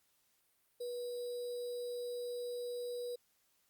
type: tone with sample-and-hold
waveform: sine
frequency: 486.4 Hz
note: B4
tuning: 26 cents flat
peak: -38 dBFS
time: 0.8-3.16 s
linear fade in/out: 10 ms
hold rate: 4410 Hz
effects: white hiss -75 dBFS RMS until 3.69 s + Opus 48 kbps